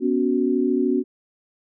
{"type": "chord", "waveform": "sine", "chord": "B suspended second", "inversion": "none", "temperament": "equal with one note detuned", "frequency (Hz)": [246.9, 280.4, 370], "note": ["B3", "C#4", "F#4"], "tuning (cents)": [0, 20, 0], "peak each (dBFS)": -22, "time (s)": [0, 1.04], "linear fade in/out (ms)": 50, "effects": []}